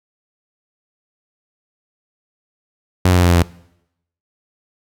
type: tone with pitch steps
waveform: sawtooth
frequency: 91.3 / 90.1 / 88.91 / 87.73 / 86.57 / 85.43 Hz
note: F#2 / F#2 / F2 / F2 / F2 / F2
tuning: -23 / -45 / +31 / +8 / -15 / -38 cents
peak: -6 dBFS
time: 3.05-3.428 s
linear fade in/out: 5 ms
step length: 63 ms
effects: noise-tail reverb RT60 0.8 s tail -22 dB re dry